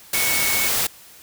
sine tone in noise, 2217 Hz, C#7, in tune, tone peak -24 dBFS, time 0.14-0.68 s, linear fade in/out 5 ms, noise white, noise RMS -21 dBFS, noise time 0.13-0.87 s, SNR -6 dB, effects white hiss -46 dBFS RMS until 1.22 s

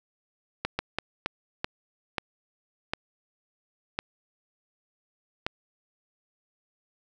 slowing click train, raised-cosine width 0.3 ms, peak -11 dBFS, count 9, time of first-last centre 0.65-5.465 s, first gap 140 ms, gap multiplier 1.4, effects none

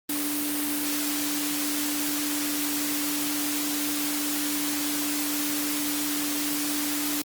sine tone in noise, 293.7 Hz, D4, in tune, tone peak -29 dBFS, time 0.09-7.22 s, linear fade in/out 5 ms, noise white, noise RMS -29 dBFS, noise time 0.09-7.22 s, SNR -3 dB, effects high-pass 150 Hz 12 dB/octave + Opus 32 kbps

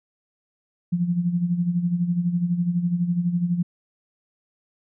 sine tone with tremolo, 174.61 Hz, F3, in tune, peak -17 dBFS, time 0.92-3.63 s, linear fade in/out 10 ms, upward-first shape sine, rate 12 Hz, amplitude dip 65%, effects none

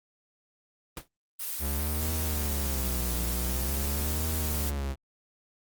pink noise with exponential decay, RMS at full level -33 dBFS, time 0.97-1.08 s, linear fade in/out 2 ms, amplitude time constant 22 ms
blue noise, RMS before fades -34 dBFS, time 1.39-4.71 s, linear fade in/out 20 ms
45% pulse tone with vibrato, 68.6 Hz, C#2, 17 cents flat, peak -29 dBFS, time 1.59-4.96 s, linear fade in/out 50 ms, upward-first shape triangle, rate 0.46 Hz, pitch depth 270 cents each way
effects Opus 24 kbps

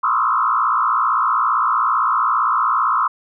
sine tone with frequency modulation, 1183 Hz, D6, 12 cents sharp, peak -14 dBFS, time 0.03-3.08 s, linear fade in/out 10 ms, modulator 57.7 Hz, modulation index 3, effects none

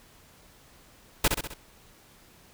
pink noise with echo, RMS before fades -21 dBFS, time 1.24-1.28 s, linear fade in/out 5 ms, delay 65 ms, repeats 4, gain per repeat -5 dB, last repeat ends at 1.54 s, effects pink hiss -56 dBFS RMS until 2.53 s

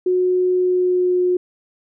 sine tone with pitch glide, 365 to 361 Hz, F#4 to F#4, -24 to -43 cents, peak -14 dBFS, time 0.06-1.37 s, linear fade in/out 5 ms, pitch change -19 cents, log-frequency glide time 0.53-1.2 s, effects none

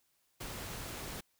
pink noise, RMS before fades -43 dBFS, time 0.4-1.21 s, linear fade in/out 10 ms, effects white hiss -75 dBFS RMS until 1.39 s

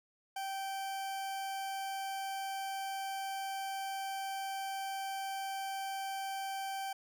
40% pulse tone, 778 Hz, G5, 13 cents flat, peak -36 dBFS, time 0.36-6.93 s, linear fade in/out 5 ms, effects none

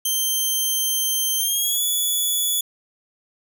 5% pulse tone with pitch glide, 3136 to 3420 Hz, G7 to A7, 0 to -50 cents, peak -12 dBFS, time 0.05-2.61 s, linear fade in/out 5 ms, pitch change +150 cents, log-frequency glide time 1.38-1.82 s, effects none

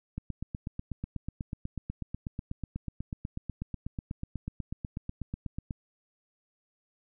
click train, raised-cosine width 5 ms, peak -22 dBFS, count 46, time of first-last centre 0.18-5.708 s, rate 8.14 Hz, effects none

